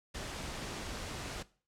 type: noise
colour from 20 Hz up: pink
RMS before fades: -41 dBFS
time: 0.14-1.43 s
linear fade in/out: 10 ms
effects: noise-tail reverb RT60 0.4 s tail -19 dB re dry + low-pass 8000 Hz 12 dB/octave